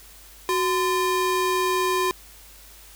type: ring-modulated tone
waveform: square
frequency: 698.5 Hz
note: F5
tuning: in tune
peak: -18 dBFS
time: 0.49-2.11 s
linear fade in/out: 0 ms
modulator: 328 Hz
effects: added 50 Hz sine -50 dBFS peak until 2.95 s + white hiss -48 dBFS RMS until 2.95 s